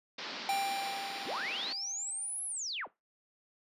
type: band-pass noise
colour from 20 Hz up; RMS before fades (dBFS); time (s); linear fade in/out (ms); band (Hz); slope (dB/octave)
white; -42; 0.18-1.73; 5; 180 to 5000; 48
type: tone with exponential decay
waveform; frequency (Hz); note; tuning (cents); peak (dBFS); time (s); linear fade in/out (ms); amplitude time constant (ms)
square; 790; G5; +13; -29; 0.49-2.56; 1; 450
type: linear two-way sweep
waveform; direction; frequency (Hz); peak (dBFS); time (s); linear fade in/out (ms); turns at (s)
sine; up then down; 60.6 to 11175 to 83.7; -35; 1.25-2.88; 50; 2.44
effects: noise-tail reverb RT60 0.2 s tail -18 dB re dry + resampled to 32000 Hz